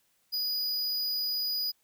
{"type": "tone", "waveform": "square", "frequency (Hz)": 4931, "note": "D#8", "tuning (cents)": -16, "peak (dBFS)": -29, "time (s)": [0.32, 1.72], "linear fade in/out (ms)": 20, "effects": ["white hiss -71 dBFS RMS until 1.83 s"]}